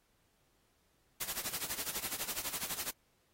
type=noise with tremolo; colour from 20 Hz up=white; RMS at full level=-36 dBFS; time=1.2-2.91 s; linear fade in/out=10 ms; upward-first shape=sine; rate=12 Hz; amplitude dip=80%; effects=pink hiss -74 dBFS RMS until 3.33 s + AAC 48 kbps